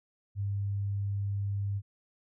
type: tone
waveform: sine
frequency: 100 Hz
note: G2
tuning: 35 cents sharp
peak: -29 dBFS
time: 0.35-1.82 s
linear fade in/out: 50 ms
effects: none